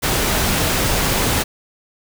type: noise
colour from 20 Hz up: pink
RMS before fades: -18 dBFS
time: 0.02-1.44 s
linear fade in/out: 20 ms
effects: none